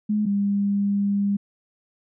sine tone pair in turn, 210.7 / 201.1 Hz, G#3 / G3, +25 / +44 cents, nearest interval minor second, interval 81 cents, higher first, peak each -19 dBFS, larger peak neither, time 0.09-0.26 / 0.26-1.37 s, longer second, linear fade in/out 10 ms, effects none

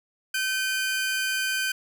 sawtooth tone pair together, 1540 / 2445 Hz, G6 / D#7, -31 / -31 cents, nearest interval minor sixth, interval 800 cents, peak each -22 / -28 dBFS, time 0.34-1.72 s, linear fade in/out 5 ms, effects none

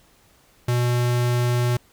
square tone, 121.9 Hz, B2, 22 cents flat, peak -19 dBFS, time 0.68-1.77 s, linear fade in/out 5 ms, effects pink hiss -57 dBFS RMS until 1.92 s

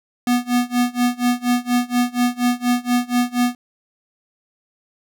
square tone with tremolo, 244.7 Hz, B3, 16 cents flat, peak -14 dBFS, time 0.27-3.55 s, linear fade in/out 2 ms, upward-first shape sine, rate 4.2 Hz, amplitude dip 95%, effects none

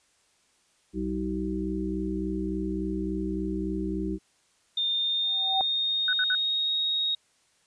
harmonic tone, 63.5 Hz, B1, 49 cents sharp, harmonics 1 / 3 / 5 / 6, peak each -35 / -32 / -31 / -35 dBFS, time 0.93-4.19 s, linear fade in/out 50 ms
sine tone with pitch glide, 3625 to 3757 Hz, A#7 to A#7, -49 to +13 cents, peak -24 dBFS, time 4.77-7.15 s, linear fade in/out 5 ms, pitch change +62 cents, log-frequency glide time 4.9-6.74 s
sine tone with exponential growth, 768 Hz, G5, 36 cents flat, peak -21 dBFS, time 5.22-5.61 s, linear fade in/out 0 ms, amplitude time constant 84 ms
sine tone bursts, 1496 Hz, F#6, 19 cents sharp, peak -24 dBFS, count 3, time 6.08-6.35 s, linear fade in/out 2 ms, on 50 ms, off 60 ms
effects white hiss -66 dBFS RMS until 7.66 s + resampled to 22050 Hz

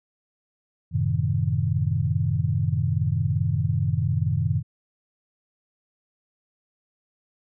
sine chord, F# diminished seventh, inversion none, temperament equal, 92.5 / 110 / 130.81 / 155.56 Hz, F#2 / A2 / C3 / Eb3, 0 / 0 / 0 / 0 cents, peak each -26 dBFS, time 0.91-4.63 s, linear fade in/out 50 ms, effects none

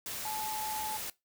sine tone in noise, 862 Hz, A5, 36 cents flat, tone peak -36 dBFS, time 0.25-0.97 s, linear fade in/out 2 ms, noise white, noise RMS -39 dBFS, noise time 0.06-1.1 s, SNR 0 dB, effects noise-tail reverb RT60 0.2 s tail -20 dB re dry

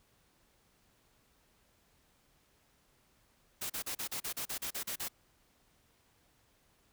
white noise bursts, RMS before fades -38 dBFS, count 12, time 3.61-5.085 s, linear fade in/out 10 ms, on 89 ms, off 37 ms, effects pink hiss -70 dBFS RMS until 6.92 s

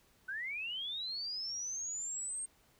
sine linear sweep, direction up, 1485 to 8600 Hz, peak -37 dBFS, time 0.28-2.46 s, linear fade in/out 10 ms, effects pink hiss -68 dBFS RMS until 2.79 s

